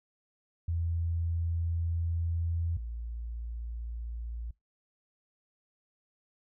sine tone pair in turn, 83.9 / 57.8 Hz, E2 / A#1, +31 / -14 cents, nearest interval tritone, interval 645 cents, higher first, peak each -28 / -35 dBFS, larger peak first, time 0.68-2.77 / 2.77-4.51 s, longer first, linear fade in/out 5 ms, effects noise-tail reverb RT60 0.2 s tail -24 dB re dry

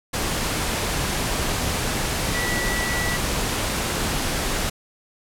sine tone in noise, 1952 Hz, B6, 21 cents flat, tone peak -26 dBFS, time 2.34-3.17 s, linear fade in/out 10 ms, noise pink, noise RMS -24 dBFS, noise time 0.13-4.7 s, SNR -5 dB, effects low-pass 12000 Hz 12 dB/octave

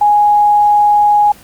sine tone, 830 Hz, G#5, 1 cent flat, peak -6 dBFS, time 0.01-1.32 s, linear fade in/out 5 ms, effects pink hiss -39 dBFS RMS until 1.43 s + Opus 24 kbps

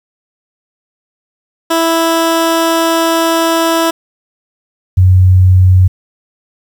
15% pulse / sine tone pair in turn, 329.6 / 92.49 Hz, E4 / F#2, 0 / 0 cents, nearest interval octave + minor seventh, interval 2200 cents, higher first, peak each -3 dBFS, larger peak neither, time 1.7-3.91 / 4.97-5.88 s, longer first, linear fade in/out 10 ms, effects 7-bit

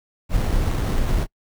brown noise with sample-and-hold, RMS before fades -20 dBFS, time 0.29-1.27 s, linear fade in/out 50 ms, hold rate 4900 Hz, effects noise-tail reverb RT60 0.1 s tail -26 dB re dry

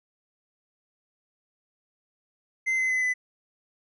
triangle tone with pitch steps, 2069 / 2048 / 2026 / 2005 Hz, C7 / C7 / B6 / B6, -20 / -38 / +44 / +26 cents, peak -21 dBFS, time 2.66-3.14 s, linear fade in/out 20 ms, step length 120 ms, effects resampled to 24000 Hz

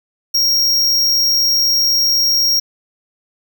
square tone, 5588 Hz, F8, in tune, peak -12 dBFS, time 0.34-2.6 s, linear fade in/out 10 ms, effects none

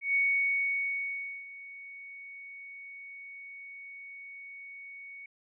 sine tone with ADSR envelope, 2228 Hz, C#7, 8 cents sharp, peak -23 dBFS, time 0.01-5.26 s, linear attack 140 ms, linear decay 1300 ms, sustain -20 dB, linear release 4 ms, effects none

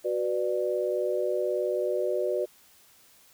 sine chord, B minor, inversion second, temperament just, 370.4 / 493.9 / 592.7 Hz, F#4 / B4 / D5, +2 / 0 / +16 cents, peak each -29 / -30 / -29 dBFS, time 0.04-2.46 s, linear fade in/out 20 ms, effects white hiss -58 dBFS RMS until 3.33 s

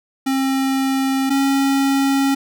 square tone pair in turn, 267.8 / 273.7 Hz, C4 / C#4, +40 / -22 cents, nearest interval unison, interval 38 cents, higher second, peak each -17 / -15 dBFS, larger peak second, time 0.26-1.3 / 1.3-2.35 s, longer second, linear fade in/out 10 ms, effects none

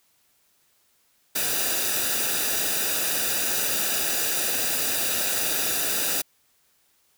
white noise with comb filter, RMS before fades -25 dBFS, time 1.35-6.22 s, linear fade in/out 10 ms, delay 0.93 ms, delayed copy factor -0.65, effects white hiss -65 dBFS RMS until 7.17 s

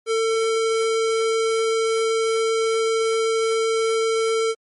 square tone, 448.7 Hz, A4, 34 cents sharp, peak -19 dBFS, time 0.06-4.55 s, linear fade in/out 50 ms, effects MP3 48 kbps

